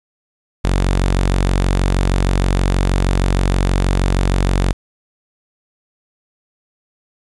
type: tone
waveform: sawtooth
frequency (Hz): 46.34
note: F#1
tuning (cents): +3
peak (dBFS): -9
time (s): 0.64-4.73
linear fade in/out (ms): 10
effects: resampled to 24000 Hz + 8-bit